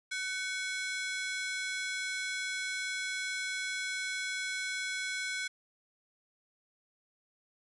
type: ring-modulated tone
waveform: sawtooth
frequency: 1864.7 Hz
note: A#6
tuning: in tune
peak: -27 dBFS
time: 0.11-5.48 s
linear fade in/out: 10 ms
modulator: 354 Hz
effects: resampled to 22050 Hz + 11-bit